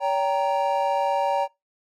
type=chord; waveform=triangle; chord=G diminished; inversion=second; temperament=equal with one note detuned; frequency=567.7 / 784 / 932.3 Hz; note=Db5 / G5 / Bb5; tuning=+41 / 0 / 0 cents; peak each=-23 dBFS; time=0-1.48 s; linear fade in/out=50 ms; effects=noise-tail reverb RT60 0.2 s tail -22 dB re dry